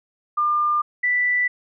sine tone pair in turn, 1200 / 1975.2 Hz, D6 / B6, +37 / 0 cents, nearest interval major sixth, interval 863 cents, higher second, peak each -17 dBFS, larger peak neither, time 0.37-0.82 / 1.03-1.48 s, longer neither, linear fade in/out 10 ms, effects none

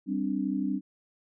sine chord, G suspended fourth, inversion none, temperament equal, 196 / 261.6 / 293.7 Hz, G3 / C4 / D4, 0 / 0 / 0 cents, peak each -31 dBFS, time 0.06-0.81 s, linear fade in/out 50 ms, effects none

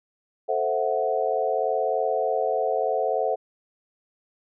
sine chord, F# half-diminished seventh, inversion first, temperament equal, 440 / 523.3 / 659.3 / 740 Hz, A4 / C5 / E5 / F#5, 0 / 0 / 0 / 0 cents, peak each -27 dBFS, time 0.48-3.36 s, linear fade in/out 20 ms, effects none

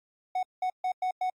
triangle tone bursts at uneven times, 740 Hz, F#5, in tune, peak -24 dBFS, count 5, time 0.35-0.43 / 0.62-0.7 / 0.84-0.92 / 1.02-1.11 / 1.21-1.3 s, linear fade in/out 5 ms, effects AAC 64 kbps

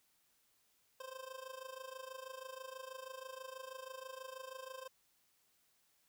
25% pulse tone with amplitude modulation, 523 Hz, C5, 1 cent flat, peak -40 dBFS, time 1-4.88 s, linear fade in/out 5 ms, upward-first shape sine, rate 26.2 Hz, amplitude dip 80%, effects white hiss -75 dBFS RMS until 6.08 s

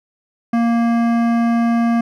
triangle tone with hard clipping, 233.1 Hz, A#3, in tune, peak -15 dBFS, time 0.53-2.01 s, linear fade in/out 5 ms, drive 18 dB, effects none

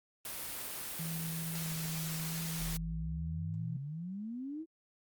white noise, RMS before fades -41 dBFS, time 0.25-2.77 s, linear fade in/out 2 ms
sine tone with vibrato, 162.3 Hz, E3, 27 cents flat, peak -37 dBFS, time 0.99-3.77 s, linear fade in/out 5 ms, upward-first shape square, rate 0.77 Hz, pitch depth 14 cents each way
sine exponential sweep, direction up, 37.56 to 333.2 Hz, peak -38 dBFS, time 2.57-4.66 s, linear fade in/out 50 ms
effects Opus 32 kbps

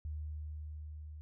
sine tone with level ramp, 76.1 Hz, D#2, 38 cents flat, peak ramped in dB -37 to -45 dBFS, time 0.05-1.21 s, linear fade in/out 0 ms, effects none

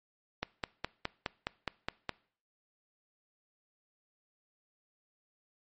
click train, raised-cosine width 0.3 ms, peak -16 dBFS, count 9, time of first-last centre 0.43-2.093 s, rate 4.81 Hz, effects noise-tail reverb RT60 0.5 s tail -22 dB re dry + MP3 32 kbps

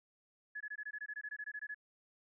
sine tone bursts, 1700 Hz, G#6, 40 cents sharp, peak -40 dBFS, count 16, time 0.55-1.746 s, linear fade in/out 10 ms, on 56 ms, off 20 ms, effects none

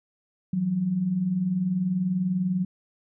sine tone pair together, 164.81 / 184.95 Hz, E3 / F#3, 0 / 0 cents, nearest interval major second, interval 200 cents, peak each -31 / -23 dBFS, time 0.53-2.65 s, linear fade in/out 5 ms, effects none

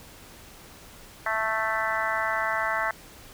harmonic tone, 220.4 Hz, A3, 3 cents sharp, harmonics 3 / 4 / 5 / 6 / 7 / 8 / 9, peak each -32 / -32 / -32 / -32 / -32 / -32 / -32 dBFS, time 1.26-2.91 s, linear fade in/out 2 ms, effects pink hiss -48 dBFS RMS until 3.33 s

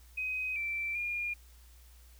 sine tone with pitch steps, 2517 / 2340 / 2418 Hz, D#7 / D7 / D7, +19 / -7 / +50 cents, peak -32 dBFS, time 0.17-1.34 s, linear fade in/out 10 ms, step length 390 ms, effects added 60 Hz sine -54 dBFS peak until 2.19 s + white hiss -63 dBFS RMS until 2.19 s

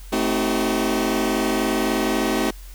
sawtooth chord, A diminished seventh, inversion none, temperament just, 220 / 264 / 316.8 / 380.2 Hz, A3 / C4 / Eb4 / Gb4, 0 / +16 / +31 / +47 cents, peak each -21 dBFS, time 0.12-2.51 s, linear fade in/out 10 ms, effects added 44 Hz sine -36 dBFS peak until 2.74 s + white hiss -48 dBFS RMS until 2.74 s

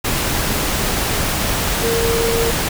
sine tone in noise, 460.8 Hz, A#4, 20 cents flat, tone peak -17 dBFS, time 1.83-2.51 s, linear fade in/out 10 ms, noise pink, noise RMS -19 dBFS, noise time 0.04-2.69 s, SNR -1 dB, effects none

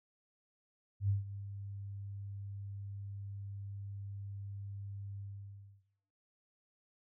sine tone with ADSR envelope, 99.7 Hz, G2, 30 cents sharp, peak -27 dBFS, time 1-5.84 s, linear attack 90 ms, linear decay 150 ms, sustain -14 dB, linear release 650 ms, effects noise-tail reverb RT60 0.9 s tail -21 dB re dry

